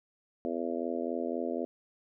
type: harmonic tone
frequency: 83.9 Hz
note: E2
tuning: 31 cents sharp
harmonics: 3 / 4 / 5 / 6 / 7 / 8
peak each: -36 / -37 / -38 / -39 / -39 / -40 dBFS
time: 0.45-1.65 s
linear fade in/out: 0 ms
effects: none